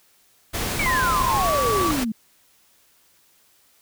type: noise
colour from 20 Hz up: pink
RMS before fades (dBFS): -26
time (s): 0.53-2.05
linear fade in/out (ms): 20
type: exponential sweep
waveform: sine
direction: down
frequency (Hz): 2349 to 210.2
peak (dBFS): -22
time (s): 0.79-2.12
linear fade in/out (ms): 5
type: tone with pitch glide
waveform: sine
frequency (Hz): 1028 to 1147.2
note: C6 to D6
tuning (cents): -31 to -41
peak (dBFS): -21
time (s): 0.86-1.91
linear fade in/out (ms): 0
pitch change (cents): +190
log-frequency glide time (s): 1.24-1.51
effects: white hiss -59 dBFS RMS until 3.81 s